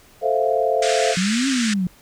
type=chord; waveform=sine; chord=F major seventh; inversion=first; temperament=equal; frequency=440 / 523.3 / 659.3 / 698.5 Hz; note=A4 / C5 / E5 / F5; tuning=0 / 0 / 0 / 0 cents; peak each=-22 dBFS; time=0.21-1.16 s; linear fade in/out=50 ms
type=band-pass noise; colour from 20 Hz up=pink; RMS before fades=-26 dBFS; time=0.82-1.74 s; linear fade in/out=5 ms; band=1400 to 8500 Hz; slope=48 dB/octave
type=exponential two-way sweep; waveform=sine; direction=up then down; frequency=175.3 to 277.2 to 175.3 Hz; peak=-18 dBFS; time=1.17-1.87 s; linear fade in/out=2 ms; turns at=1.48 s
effects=pink hiss -51 dBFS RMS until 2.01 s